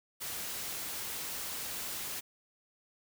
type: noise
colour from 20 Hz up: white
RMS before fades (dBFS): -39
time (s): 0.2-2.21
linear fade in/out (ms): 20
effects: none